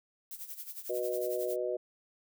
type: noise with tremolo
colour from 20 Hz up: violet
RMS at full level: -41 dBFS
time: 0.31-1.56 s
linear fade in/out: 0 ms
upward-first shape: sine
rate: 11 Hz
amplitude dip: 75%
type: chord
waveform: sine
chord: B major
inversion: second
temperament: just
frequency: 370.4 / 493.9 / 617.4 Hz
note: F#4 / B4 / D#5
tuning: +2 / 0 / -14 cents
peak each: -35 dBFS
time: 0.89-1.77 s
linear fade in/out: 10 ms
effects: none